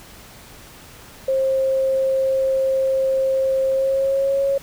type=tone with pitch glide; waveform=sine; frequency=532 to 550.8 Hz; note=C5 to C#5; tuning=+29 to -11 cents; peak=-16 dBFS; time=1.28-4.58 s; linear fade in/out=5 ms; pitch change=+60 cents; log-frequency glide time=3.68-4.41 s; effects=pink hiss -43 dBFS RMS until 4.62 s